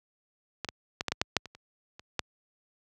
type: clicks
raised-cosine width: 0.2 ms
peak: -15 / -15 / -13 / -11 / -10 / -7 / -6 / -25 / -30 / -28 / -10 dBFS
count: 11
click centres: 0.647 / 0.688 / 1.009 / 1.083 / 1.12 / 1.215 / 1.367 / 1.457 / 1.55 / 1.995 / 2.193 s
effects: high-pass 60 Hz 12 dB/octave